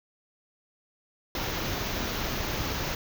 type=band-stop noise; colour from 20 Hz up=pink; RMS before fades=-31 dBFS; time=1.35-2.95 s; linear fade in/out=2 ms; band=6700 to 13000 Hz; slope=96 dB/octave; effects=none